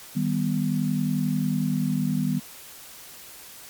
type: chord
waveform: sine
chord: Eb augmented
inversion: none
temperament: equal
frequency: 155.56 / 196 / 246.9 Hz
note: Eb3 / G3 / B3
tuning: 0 / 0 / 0 cents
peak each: -26 dBFS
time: 0.15-2.4 s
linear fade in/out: 20 ms
effects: white hiss -44 dBFS RMS until 3.69 s + MP3 96 kbps